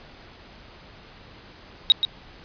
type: tone with echo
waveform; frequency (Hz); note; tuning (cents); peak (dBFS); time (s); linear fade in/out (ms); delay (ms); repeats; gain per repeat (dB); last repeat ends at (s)
sine; 3798; A#7; +32; -10; 1.9-1.92; 0; 130; 1; -8; 2.05
effects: pink hiss -47 dBFS RMS until 2.44 s + resampled to 11025 Hz